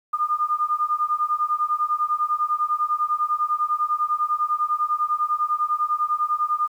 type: beating tone pair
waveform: sine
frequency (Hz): 1209 / 1219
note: D6 / D#6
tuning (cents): +50 / -36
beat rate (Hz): 10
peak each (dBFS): -23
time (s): 0.13-6.68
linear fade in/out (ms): 10
effects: 9-bit